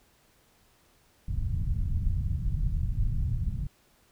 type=low-pass noise; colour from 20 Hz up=pink; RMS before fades=-28 dBFS; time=1.28-3.67 s; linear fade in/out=5 ms; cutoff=140 Hz; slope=24 dB/octave; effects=pink hiss -64 dBFS RMS until 4.11 s